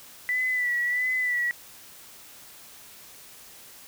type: tone with vibrato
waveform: sine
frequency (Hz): 1975.5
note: B6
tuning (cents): 0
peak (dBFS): -23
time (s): 0.29-1.51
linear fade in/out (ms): 0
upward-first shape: sine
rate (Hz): 1.5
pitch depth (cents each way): 41
effects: white hiss -48 dBFS RMS until 3.87 s